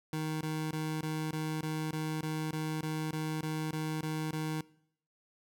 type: tone bursts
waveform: 25% pulse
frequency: 156.2 Hz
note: D#3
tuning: 7 cents sharp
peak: -29 dBFS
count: 15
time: 0.13-4.61 s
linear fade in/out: 2 ms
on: 280 ms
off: 20 ms
effects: noise-tail reverb RT60 0.7 s tail -22 dB re dry